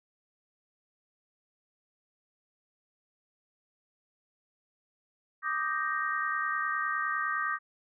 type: chord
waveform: sine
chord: Eb major seventh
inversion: third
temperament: equal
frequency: 1174.7 / 1244.5 / 1568 / 1864.7 Hz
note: D6 / Eb6 / G6 / Bb6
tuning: 0 / 0 / 0 / 0 cents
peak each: -34 dBFS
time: 5.42-7.59 s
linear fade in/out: 50 ms
effects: none